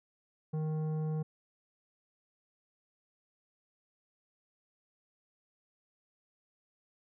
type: tone with tanh clipping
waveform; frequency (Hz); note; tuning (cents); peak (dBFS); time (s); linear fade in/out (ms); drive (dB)
sine; 155.56; D#3; 0; -33; 0.53-1.23; 10; 11
effects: none